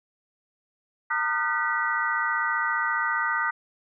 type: tone cluster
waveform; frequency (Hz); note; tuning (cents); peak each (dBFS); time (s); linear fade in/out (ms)
sine; 915 / 1220 / 1399 / 1514 / 1946; A#5 / D#6 / F6 / F#6 / B6; -32 / -34 / +3 / +39 / -26; -31 / -28 / -34 / -28 / -29; 1.1-3.51; 10
effects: none